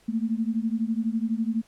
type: beating tone pair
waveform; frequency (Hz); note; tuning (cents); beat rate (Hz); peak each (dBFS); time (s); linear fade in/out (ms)
sine; 220 / 232; A3 / A#3; 0 / -8; 12; -26 / -27; 0.08-1.62; 10
effects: pink hiss -60 dBFS RMS until 1.67 s + low-pass 11000 Hz 12 dB/octave